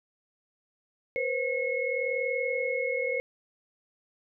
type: tone cluster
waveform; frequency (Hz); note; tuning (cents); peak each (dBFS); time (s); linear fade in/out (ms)
sine; 486.3 / 527 / 2175; B4 / C5 / C#7; -27 / +12 / -33; -31; 1.16-3.2; 0
effects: none